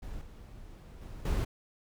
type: noise with level steps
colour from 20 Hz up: brown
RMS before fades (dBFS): -42 / -48 / -44 / -29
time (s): 0.02-1.45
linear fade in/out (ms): 10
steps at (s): 0.21 / 1.01 / 1.25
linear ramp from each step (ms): 5
effects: none